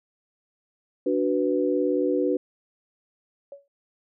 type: chord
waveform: sine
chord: B minor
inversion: first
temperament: equal with one note detuned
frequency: 292 / 370 / 493.9 Hz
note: D4 / F#4 / B4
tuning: -10 / 0 / 0 cents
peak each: -25 dBFS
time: 1.06-2.37 s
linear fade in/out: 5 ms
type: tone with exponential decay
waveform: sine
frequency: 562 Hz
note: C#5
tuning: 24 cents sharp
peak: -34 dBFS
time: 3.52-3.68 s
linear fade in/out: 2 ms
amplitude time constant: 34 ms
effects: none